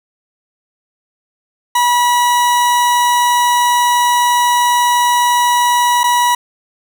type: tone with dropouts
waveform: 40% pulse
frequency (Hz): 971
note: B5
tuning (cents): -30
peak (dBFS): -9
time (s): 1.75-6.35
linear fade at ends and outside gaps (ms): 5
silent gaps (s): 6.034-6.039
effects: none